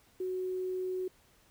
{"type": "tone with quantisation", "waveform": "sine", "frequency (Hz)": 370, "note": "F#4", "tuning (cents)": 0, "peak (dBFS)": -32, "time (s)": [0.2, 1.08], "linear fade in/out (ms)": 5, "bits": 10, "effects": ["pink hiss -65 dBFS RMS until 1.5 s"]}